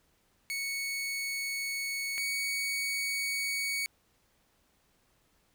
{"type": "tone pair in turn", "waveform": "sawtooth", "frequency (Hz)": [2217, 2238], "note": ["C#7", "C#7"], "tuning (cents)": [0, 16], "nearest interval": "unison", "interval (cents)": 16, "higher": "second", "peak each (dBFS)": [-29, -27], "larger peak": "second", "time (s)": [[0.5, 2.18], [2.18, 3.86]], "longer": "neither", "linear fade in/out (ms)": 0, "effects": ["pink hiss -70 dBFS RMS until 5.54 s"]}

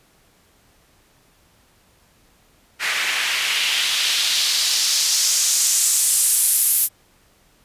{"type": "noise with band-pass filter sweep", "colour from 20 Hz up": "white", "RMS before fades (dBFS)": -19, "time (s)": [2.79, 6.89], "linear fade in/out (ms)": 50, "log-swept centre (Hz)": [1900, 12000], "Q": 1.8, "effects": ["pink hiss -57 dBFS RMS until 7.64 s", "resampled to 32000 Hz"]}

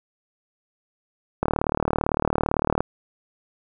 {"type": "click train", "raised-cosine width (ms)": 1, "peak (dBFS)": -6, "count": 53, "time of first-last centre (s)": [1.43, 2.806], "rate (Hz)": 37.8, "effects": []}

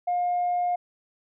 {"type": "tone", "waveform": "sine", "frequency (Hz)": 711, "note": "F5", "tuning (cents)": 31, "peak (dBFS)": -21, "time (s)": [0.07, 0.76], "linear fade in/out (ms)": 10, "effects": ["tanh soft clip ceiling -19 dBFS"]}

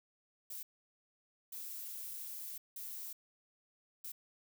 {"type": "noise bursts at uneven times", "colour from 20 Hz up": "violet", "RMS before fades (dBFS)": -45, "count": 4, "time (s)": [[0.5, 0.63], [1.52, 2.58], [2.76, 3.13], [4.04, 4.12]], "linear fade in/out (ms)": 5, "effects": []}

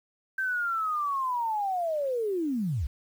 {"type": "linear sweep", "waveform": "sine", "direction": "down", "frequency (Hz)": [1568, 53.9], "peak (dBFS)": -26, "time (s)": [0.38, 2.87], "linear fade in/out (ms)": 5, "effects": ["9-bit"]}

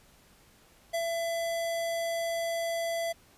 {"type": "tone with ADSR envelope", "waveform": "square", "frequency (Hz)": 670, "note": "E5", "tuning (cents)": 28, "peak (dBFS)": -28, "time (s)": [0.93, 3.13], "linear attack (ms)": 16, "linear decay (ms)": 69, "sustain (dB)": -2, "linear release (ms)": 16, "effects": ["pink hiss -60 dBFS RMS until 3.37 s", "resampled to 32000 Hz"]}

